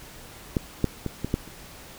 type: clicks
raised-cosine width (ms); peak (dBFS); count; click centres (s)
3; -9 / -7 / -15 / -14 / -9 / -30; 6; 0.568 / 0.843 / 1.063 / 1.246 / 1.341 / 1.477
effects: pink hiss -45 dBFS RMS until 1.98 s